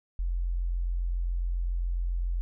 sine tone, 43.65 Hz, F1, in tune, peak -26 dBFS, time 0.19-2.41 s, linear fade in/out 0 ms, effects none

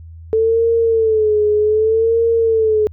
sine tone with vibrato, 440 Hz, A4, in tune, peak -11 dBFS, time 0.33-2.87 s, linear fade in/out 0 ms, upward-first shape sine, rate 0.65 Hz, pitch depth 79 cents each way, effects added 82 Hz sine -33 dBFS peak until 2.92 s

